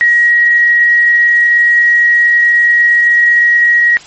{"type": "tone", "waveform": "sine", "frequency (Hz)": 1900, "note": "A#6", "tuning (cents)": 33, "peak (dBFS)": -5, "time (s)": [0.01, 3.97], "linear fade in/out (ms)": 0, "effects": ["white hiss -35 dBFS RMS until 4.06 s", "MP3 32 kbps"]}